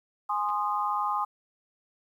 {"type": "chord", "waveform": "sine", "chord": "Ab major", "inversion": "none", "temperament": "equal with one note detuned", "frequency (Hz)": [830.6, 1046.5, 1234.5], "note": ["Ab5", "C6", "Eb6"], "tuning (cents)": [0, 0, -14], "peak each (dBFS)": -30, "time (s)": [0.29, 1.25], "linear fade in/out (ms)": 10}
{"type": "clicks", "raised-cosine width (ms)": 0.3, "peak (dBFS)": -35, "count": 2, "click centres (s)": [0.489, 0.501]}
{"effects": ["10-bit"]}